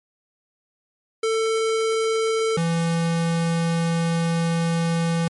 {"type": "tone pair in turn", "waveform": "square", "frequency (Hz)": [445.7, 166.95], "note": ["A4", "E3"], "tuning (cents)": [22, 22], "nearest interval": "octave + perfect fourth", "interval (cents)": 1700, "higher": "first", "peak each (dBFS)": -20, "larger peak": "neither", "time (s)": [[1.23, 2.57], [2.57, 5.28]], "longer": "second", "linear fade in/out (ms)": 5, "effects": ["MP3 48 kbps"]}